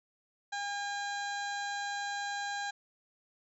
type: harmonic tone with a mistuned harmonic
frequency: 809 Hz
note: G#5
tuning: 46 cents flat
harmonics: 1 / 2 / 3 / 4 / 5 / 6 / 7 / 8 / 9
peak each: -37 / -38 / -51 / -51 / -44 / -57 / -56 / -51 / -51 dBFS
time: 0.52-2.71 s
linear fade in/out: 10 ms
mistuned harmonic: 5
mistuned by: -18 cents
effects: none